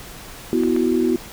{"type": "chord", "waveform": "sine", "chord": "B suspended fourth", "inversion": "none", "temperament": "equal", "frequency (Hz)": [246.9, 329.6, 370], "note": ["B3", "E4", "F#4"], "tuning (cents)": [0, 0, 0], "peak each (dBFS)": -20, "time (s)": [0.53, 1.16], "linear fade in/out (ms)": 0}
{"type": "clicks", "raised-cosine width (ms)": 0.5, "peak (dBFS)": -17, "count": 2, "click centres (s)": [0.635, 0.764]}
{"effects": ["pink hiss -38 dBFS RMS until 1.32 s"]}